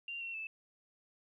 sine tone with pitch steps, 2777 / 2723 / 2631 Hz, F7 / F7 / E7, -10 / -44 / -4 cents, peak -39 dBFS, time 0.08-0.47 s, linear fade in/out 2 ms, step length 130 ms, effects 13-bit

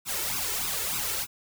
white noise with flanger, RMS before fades -30 dBFS, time 0.05-1.27 s, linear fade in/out 50 ms, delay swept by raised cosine 0.78 to 2.28 ms, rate 3.3 Hz, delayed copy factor +0.85, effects none

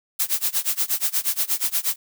blue noise with tremolo, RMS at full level -20 dBFS, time 0.19-1.96 s, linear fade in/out 10 ms, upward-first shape sine, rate 8.4 Hz, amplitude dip 95%, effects none

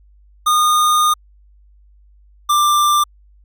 square tone pair in turn, 1224 / 1184.4 Hz, D#6 / D6, -29 / +14 cents, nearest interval minor second, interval 57 cents, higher first, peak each -12 dBFS, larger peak neither, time 0.46-1.14 / 2.49-3.04 s, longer first, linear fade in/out 10 ms, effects added 50 Hz sine -46 dBFS peak until 3.44 s

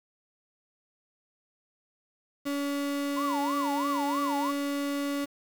35% pulse tone, 283.5 Hz, C#4, 39 cents sharp, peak -27 dBFS, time 2.45-5.26 s, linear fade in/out 20 ms
sine tone with vibrato, 987.8 Hz, B5, in tune, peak -29 dBFS, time 3.16-4.52 s, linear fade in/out 20 ms, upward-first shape sine, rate 3.1 Hz, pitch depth 280 cents each way
effects 8-bit

